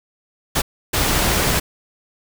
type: noise bursts at uneven times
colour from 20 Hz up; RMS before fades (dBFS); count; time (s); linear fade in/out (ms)
pink; -18; 2; 0.55-0.62 / 0.93-1.6; 10
effects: none